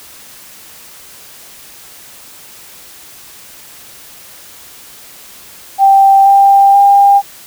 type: tone with pitch steps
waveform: sine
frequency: 784 / 792.2 / 800.5 Hz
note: G5 / G5 / G5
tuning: 0 / +18 / +36 cents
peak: -3 dBFS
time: 5.78-7.22 s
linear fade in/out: 50 ms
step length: 480 ms
effects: white hiss -36 dBFS RMS until 7.46 s